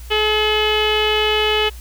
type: tone with low-pass filter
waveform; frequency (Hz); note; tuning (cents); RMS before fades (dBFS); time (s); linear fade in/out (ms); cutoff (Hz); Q
sawtooth; 427.3; G#4; +49; -17; 0.1-1.7; 20; 3000; 6.2
effects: added 60 Hz sine -32 dBFS peak until 1.8 s + white hiss -44 dBFS RMS until 1.8 s